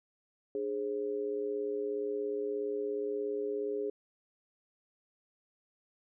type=tone with amplitude modulation; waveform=sine; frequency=415.3 Hz; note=G#4; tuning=in tune; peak=-28 dBFS; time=0.55-3.9 s; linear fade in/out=2 ms; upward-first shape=sine; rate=117 Hz; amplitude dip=80%; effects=none